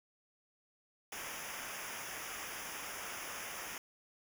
pink noise with comb filter, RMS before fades -44 dBFS, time 1.12-3.78 s, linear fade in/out 2 ms, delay 0.24 ms, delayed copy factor -0.9, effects none

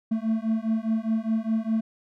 triangle beating tone pair, 220 / 224.9 Hz, A3 / A3, 0 / +38 cents, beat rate 4.9 Hz, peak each -24 dBFS, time 0.11-1.81 s, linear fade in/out 10 ms, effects none

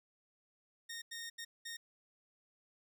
15% pulse tone bursts at uneven times, 1848 Hz, A#6, 16 cents flat, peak -37 dBFS, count 4, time 0.89-1.02 / 1.11-1.3 / 1.38-1.45 / 1.65-1.77 s, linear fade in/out 10 ms, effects none

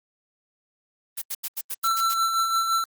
blue noise bursts, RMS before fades -29 dBFS, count 8, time 1.17-2.143 s, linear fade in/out 10 ms, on 49 ms, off 83 ms
square tone with tremolo, 1341 Hz, E6, 29 cents sharp, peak -20 dBFS, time 1.84-2.84 s, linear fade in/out 2 ms, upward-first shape sine, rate 5.8 Hz, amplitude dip 45%
effects Opus 24 kbps

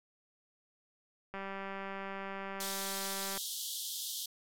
click train, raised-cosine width 0.5 ms, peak -27 dBFS, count 398, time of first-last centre 1.34-3.376 s, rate 195 Hz
pink band-pass noise, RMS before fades -40 dBFS, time 2.6-4.26 s, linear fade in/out 5 ms, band 3100 to 16000 Hz, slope 96 dB/octave
effects none

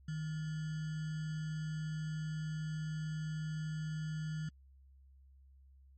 sine tone with sample-and-hold, 155.56 Hz, D#3, in tune, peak -36 dBFS, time 0.08-4.49 s, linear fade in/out 5 ms, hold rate 1575 Hz, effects added 67 Hz sine -58 dBFS peak until 5.97 s + MP3 32 kbps

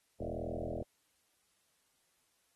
sine tone with frequency modulation, 340.5 Hz, F4, 44 cents flat, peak -36 dBFS, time 0.2-0.83 s, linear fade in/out 5 ms, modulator 41.3 Hz, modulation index 7.8, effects white hiss -75 dBFS RMS until 2.55 s + AAC 32 kbps

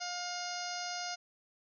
harmonic tone, 711 Hz, F5, 31 cents sharp, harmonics 1 / 2 / 3 / 4 / 5 / 6 / 7 / 8 / 9, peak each -41 / -44 / -48 / -49 / -52 / -48 / -43 / -48 / -46 dBFS, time 0-1.16 s, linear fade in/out 20 ms, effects none

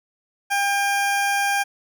20% pulse tone, 801 Hz, G5, 37 cents sharp, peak -14 dBFS, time 0.5-1.64 s, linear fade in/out 20 ms, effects none

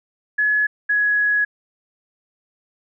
sine tone pair in turn, 1698 / 1676.6 Hz, G#6 / G#6, +38 / +16 cents, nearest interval unison, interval 22 cents, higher first, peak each -15 dBFS, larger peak neither, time 0.38-0.67 / 0.89-1.45 s, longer second, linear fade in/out 10 ms, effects none

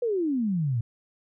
sine exponential sweep, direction down, 498.6 to 109.5 Hz, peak -23 dBFS, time 0.02-0.81 s, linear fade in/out 5 ms, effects none

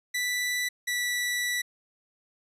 sawtooth tone pair in turn, 1975.5 / 1959.6 Hz, B6 / B6, 0 / -14 cents, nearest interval unison, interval 14 cents, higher first, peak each -23 dBFS, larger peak neither, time 0.14-0.69 / 0.87-1.62 s, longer second, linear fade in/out 10 ms, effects resampled to 32000 Hz

